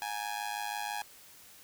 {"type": "tone with amplitude modulation", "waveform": "sawtooth", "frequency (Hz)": 829, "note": "G#5", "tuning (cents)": -3, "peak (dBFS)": -27, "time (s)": [0.02, 1.02], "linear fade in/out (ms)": 0, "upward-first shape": "sine", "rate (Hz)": 106, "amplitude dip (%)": 85, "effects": ["white hiss -55 dBFS RMS until 1.63 s"]}